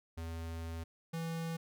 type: tone pair in turn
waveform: square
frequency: 82.41 / 164.82 Hz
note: E2 / E3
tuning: 0 / 0 cents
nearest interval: octave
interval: 1200 cents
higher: second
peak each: -40 / -37 dBFS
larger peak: second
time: 0.17-0.84 / 1.13-1.57 s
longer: first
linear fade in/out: 10 ms
effects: none